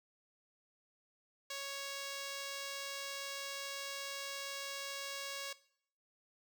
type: tone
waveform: 5% pulse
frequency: 554.4 Hz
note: C#5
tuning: in tune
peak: -29 dBFS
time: 1.5-5.53 s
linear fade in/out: 5 ms
effects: noise-tail reverb RT60 0.6 s tail -18 dB re dry